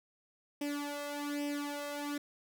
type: tone with flanger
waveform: sawtooth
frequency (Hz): 289.5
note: D4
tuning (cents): -25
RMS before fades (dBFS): -38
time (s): 0.61-2.18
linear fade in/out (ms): 5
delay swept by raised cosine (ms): 0.36 to 1.56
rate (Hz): 1.2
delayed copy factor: +0.8
effects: none